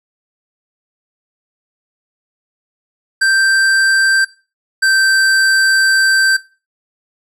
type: tone pair in turn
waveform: square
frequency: 1568 / 1559.1 Hz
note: G6 / G6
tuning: 0 / -10 cents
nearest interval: unison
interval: 10 cents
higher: first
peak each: -10 dBFS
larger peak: neither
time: 3.21-4.25 / 4.82-6.37 s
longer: second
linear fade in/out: 10 ms
effects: noise-tail reverb RT60 0.3 s tail -17 dB re dry + low-pass 10000 Hz 12 dB/octave